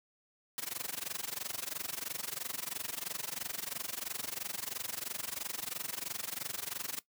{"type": "noise with amplitude modulation", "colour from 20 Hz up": "white", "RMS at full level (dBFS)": -36, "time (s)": [0.58, 6.99], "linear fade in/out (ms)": 0, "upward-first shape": "sine", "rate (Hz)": 23, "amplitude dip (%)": 95, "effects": ["noise-tail reverb RT60 0.1 s tail -18 dB re dry", "high-pass 100 Hz 12 dB/octave"]}